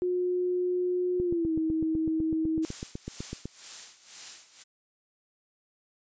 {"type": "tone with pitch glide", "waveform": "sine", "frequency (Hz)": [360.3, 319.1], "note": ["F#4", "D#4"], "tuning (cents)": [-46, 44], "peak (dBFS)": -25, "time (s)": [0.02, 2.65], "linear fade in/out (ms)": 0, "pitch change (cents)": -210, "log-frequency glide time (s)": [1.21, 1.53]}
{"type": "click train", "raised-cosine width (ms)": 3, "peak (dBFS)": -22, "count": 19, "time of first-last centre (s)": [1.2, 3.456], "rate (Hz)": 7.98}
{"type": "noise with tremolo", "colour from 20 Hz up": "blue", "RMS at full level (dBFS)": -37, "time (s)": [2.62, 4.64], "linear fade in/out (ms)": 20, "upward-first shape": "sine", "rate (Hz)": 2, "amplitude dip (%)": 80}
{"effects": ["resampled to 16000 Hz"]}